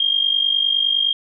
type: tone with amplitude modulation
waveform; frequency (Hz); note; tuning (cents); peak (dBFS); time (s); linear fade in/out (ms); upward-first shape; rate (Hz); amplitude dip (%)
sine; 3218; G7; +45; -12; 0-1.13; 5; sine; 49.8; 75
effects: none